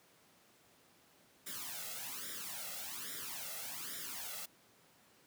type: noise with flanger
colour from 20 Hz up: white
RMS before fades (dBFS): -44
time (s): 1.46-4.46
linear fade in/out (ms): 10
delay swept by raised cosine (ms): 0.55 to 1.52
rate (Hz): 1.2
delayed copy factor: +0.85
effects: pink hiss -66 dBFS RMS until 5.26 s + high-pass 150 Hz 12 dB/octave